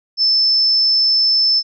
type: tone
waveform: sine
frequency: 5274 Hz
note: E8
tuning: in tune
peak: -11 dBFS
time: 0.17-1.63 s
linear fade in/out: 50 ms
effects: none